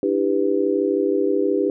sine chord, E minor seventh, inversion third, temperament just, 296.7 / 329.6 / 395.6 / 494.4 Hz, D4 / E4 / G4 / B4, +18 / 0 / +16 / +2 cents, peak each -23 / -25 / -20 / -24 dBFS, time 0.03-1.7 s, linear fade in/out 2 ms, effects none

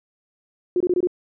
sine tone bursts, 358.3 Hz, F4, 44 cents sharp, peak -16 dBFS, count 5, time 0.76-1.072 s, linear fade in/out 2 ms, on 44 ms, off 23 ms, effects none

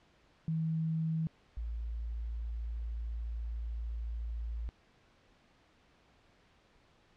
sine tone pair in turn, 160.8 / 56.85 Hz, E3 / A#1, -43 / -43 cents, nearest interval octave + tritone, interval 1800 cents, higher first, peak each -30 / -35 dBFS, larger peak first, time 0.48-1.27 / 1.57-4.69 s, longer second, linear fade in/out 0 ms, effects pink hiss -66 dBFS RMS until 7.16 s + low-pass 4000 Hz 12 dB/octave

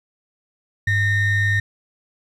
triangle ring-modulated tone, 965 Hz, B5, 40 cents flat, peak -11 dBFS, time 0.87-1.6 s, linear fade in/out 5 ms, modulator 864 Hz, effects none

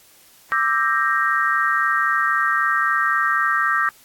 sine chord, E half-diminished seventh, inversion third, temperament equal with one note detuned, 1174.7 / 1318.5 / 1585.3 / 1864.7 Hz, D6 / E6 / G6 / Bb6, 0 / 0 / +19 / 0 cents, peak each -22 dBFS, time 0.52-3.89 s, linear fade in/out 0 ms, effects white hiss -51 dBFS RMS until 4.04 s + AAC 64 kbps

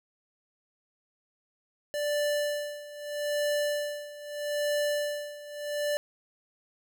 square tone with tremolo, 587.3 Hz, D5, in tune, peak -26 dBFS, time 1.94-5.97 s, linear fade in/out 0 ms, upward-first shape sine, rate 0.79 Hz, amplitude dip 85%, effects none

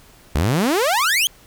sawtooth exponential sweep, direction up, 65 to 3322 Hz, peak -12 dBFS, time 0.35-1.27 s, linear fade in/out 0 ms, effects pink hiss -49 dBFS RMS until 1.46 s

